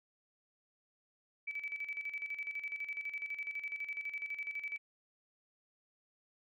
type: tone with tremolo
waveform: sine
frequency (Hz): 2300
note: D7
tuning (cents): -37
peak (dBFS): -36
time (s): 1.47-4.78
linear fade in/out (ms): 10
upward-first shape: square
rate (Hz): 12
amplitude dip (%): 65
effects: none